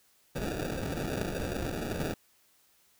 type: noise with sample-and-hold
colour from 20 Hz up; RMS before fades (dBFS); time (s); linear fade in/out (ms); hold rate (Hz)
white; -34; 0.35-2.14; 5; 1050
effects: white hiss -66 dBFS RMS until 2.99 s